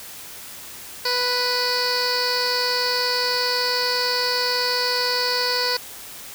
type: tone with low-pass filter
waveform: 15% pulse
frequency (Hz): 493.9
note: B4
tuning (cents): 0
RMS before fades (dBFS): -22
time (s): 1.05-5.77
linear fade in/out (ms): 5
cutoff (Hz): 4600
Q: 7.1
effects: white hiss -38 dBFS RMS until 6.34 s

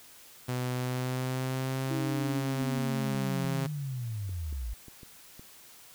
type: tone with pitch glide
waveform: sawtooth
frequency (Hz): 125.7 to 134.72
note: B2 to C#3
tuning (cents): +31 to -49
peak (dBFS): -26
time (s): 0.48-3.67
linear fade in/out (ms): 10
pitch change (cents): +120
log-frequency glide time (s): 0.76-2.14
type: linear sweep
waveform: sine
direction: down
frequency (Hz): 327.3 to 51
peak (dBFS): -32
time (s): 1.9-4.74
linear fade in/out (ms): 10
type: clicks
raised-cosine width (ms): 3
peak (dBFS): -35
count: 9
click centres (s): 2.621 / 2.78 / 3.149 / 3.447 / 4.293 / 4.527 / 4.883 / 5.032 / 5.395
effects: white hiss -53 dBFS RMS until 5.94 s

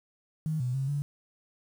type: tone with pitch steps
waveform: sine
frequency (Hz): 156.8 / 125 / 134.7 / 143.9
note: D#3 / B2 / C#3 / D3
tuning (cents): +14 / +21 / -49 / -35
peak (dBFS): -27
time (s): 0.46-1.02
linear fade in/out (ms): 0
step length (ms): 140
effects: 9-bit

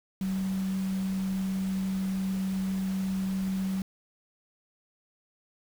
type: tone in noise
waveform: sine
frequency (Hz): 190.5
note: G3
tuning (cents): -49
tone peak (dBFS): -27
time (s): 0.21-3.82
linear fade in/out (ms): 2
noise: pink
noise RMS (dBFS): -45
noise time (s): 0.21-3.82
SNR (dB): +15
effects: none

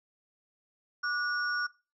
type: tone cluster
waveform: sine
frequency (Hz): 1175 / 1456 / 5520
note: D6 / F#6 / F8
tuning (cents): +1 / -28 / -21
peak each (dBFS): -37 / -30 / -39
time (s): 1.03-1.67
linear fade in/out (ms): 10
effects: noise-tail reverb RT60 0.3 s tail -20 dB re dry

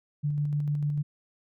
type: tone with tremolo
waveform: sine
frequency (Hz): 146.83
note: D3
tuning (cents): 0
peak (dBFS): -24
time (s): 0.23-1.03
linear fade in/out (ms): 20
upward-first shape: square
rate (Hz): 6.7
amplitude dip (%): 25
effects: none

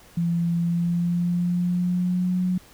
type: tone with pitch glide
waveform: sine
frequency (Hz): 170 to 182.2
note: F3 to F#3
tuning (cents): -46 to -26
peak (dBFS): -20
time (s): 0.17-2.58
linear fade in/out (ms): 5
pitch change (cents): +120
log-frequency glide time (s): 0.57-2.42
effects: pink hiss -51 dBFS RMS until 2.73 s

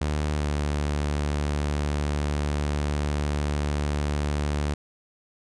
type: tone with pitch glide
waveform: sawtooth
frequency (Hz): 74.9 to 73.4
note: D2 to D2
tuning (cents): +35 to 0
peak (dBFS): -20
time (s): 0.01-4.74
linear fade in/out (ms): 5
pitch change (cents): -35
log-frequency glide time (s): 0.33-0.48
effects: resampled to 22050 Hz

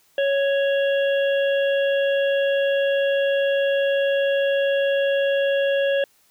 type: harmonic tone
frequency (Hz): 554.4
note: C#5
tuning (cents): 0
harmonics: 1 / 3 / 5 / 6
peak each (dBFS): -18 / -28 / -32 / -34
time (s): 0.18-6.04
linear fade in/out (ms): 2
effects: white hiss -60 dBFS RMS until 6.3 s

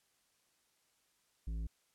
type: tone with tanh clipping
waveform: triangle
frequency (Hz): 55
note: A1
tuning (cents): 0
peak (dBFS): -38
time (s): 1.47-1.67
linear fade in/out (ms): 5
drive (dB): 14
effects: white hiss -75 dBFS RMS until 1.94 s + low-pass 11000 Hz 12 dB/octave

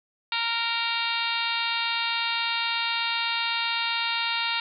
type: harmonic tone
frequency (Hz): 463.9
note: A#4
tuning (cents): -8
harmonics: 2 / 3 / 4 / 5 / 6 / 7 / 8 / 9 / 10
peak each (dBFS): -32 / -33 / -36 / -32 / -31 / -37 / -31 / -35 / -41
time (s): 0.32-4.6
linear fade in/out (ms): 2
effects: none

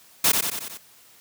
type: noise with echo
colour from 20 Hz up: white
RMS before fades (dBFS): -18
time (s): 0.24-0.32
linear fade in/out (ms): 5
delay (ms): 91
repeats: 5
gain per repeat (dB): -4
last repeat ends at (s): 0.775
effects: white hiss -53 dBFS RMS until 1.2 s + high-pass 80 Hz 12 dB/octave

